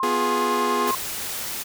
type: tone with vibrato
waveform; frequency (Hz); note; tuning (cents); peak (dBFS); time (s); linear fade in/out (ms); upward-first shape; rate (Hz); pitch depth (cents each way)
sine; 1058; C6; +19; -22; 0-0.95; 2; sine; 10; 9
type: chord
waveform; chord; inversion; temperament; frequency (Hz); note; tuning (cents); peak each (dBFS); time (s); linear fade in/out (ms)
sawtooth; F diminished; second; equal; 246.9 / 349.2 / 415.3; Cb4 / F4 / Ab4; 0 / 0 / 0; -24 / -25 / -21; 0.03-0.91; 2
type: noise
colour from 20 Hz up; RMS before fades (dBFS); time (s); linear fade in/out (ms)
white; -30; 0.86-1.64; 20
effects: none